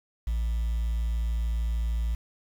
sine tone, 56.7 Hz, A#1, 47 cents flat, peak -22 dBFS, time 0.27-2.15 s, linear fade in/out 5 ms, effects tanh soft clip ceiling -24 dBFS + 8-bit

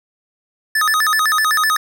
square tone with vibrato, 1480 Hz, F#6, in tune, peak -14 dBFS, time 0.75-1.77 s, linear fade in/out 5 ms, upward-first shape square, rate 7.9 Hz, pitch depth 290 cents each way, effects none

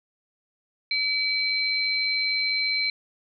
sine tone pair together, 2292 / 4103 Hz, D7 / C8, -43 / -35 cents, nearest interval minor seventh, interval 1008 cents, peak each -25 dBFS, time 0.91-2.9 s, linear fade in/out 2 ms, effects none

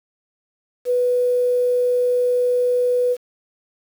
sine tone, 493.9 Hz, B4, in tune, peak -15 dBFS, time 0.85-3.17 s, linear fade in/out 50 ms, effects 7-bit

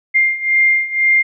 sine beating tone pair, 2107 / 2109 Hz, C7 / C7, +12 / +13 cents, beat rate 2 Hz, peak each -16 / -13 dBFS, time 0.14-1.23 s, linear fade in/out 20 ms, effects none

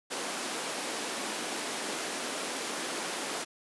pink high-pass noise, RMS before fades -35 dBFS, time 0.1-3.45 s, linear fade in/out 20 ms, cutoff 250 Hz, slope 24 dB/octave, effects resampled to 24000 Hz

